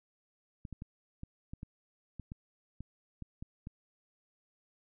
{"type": "clicks", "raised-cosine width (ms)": 5, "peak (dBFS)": -30, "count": 12, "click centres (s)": [0.652, 0.727, 0.821, 1.234, 1.535, 1.631, 2.197, 2.319, 2.806, 3.223, 3.425, 3.671], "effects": []}